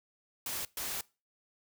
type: noise bursts at uneven times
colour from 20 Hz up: white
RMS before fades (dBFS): -37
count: 2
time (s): 0.46-0.65 / 0.77-1.01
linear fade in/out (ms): 2
effects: noise-tail reverb RT60 0.3 s tail -22 dB re dry